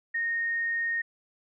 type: tone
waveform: sine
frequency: 1852 Hz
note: A#6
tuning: 12 cents flat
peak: -26 dBFS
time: 0.14-1.02 s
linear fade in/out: 10 ms
effects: none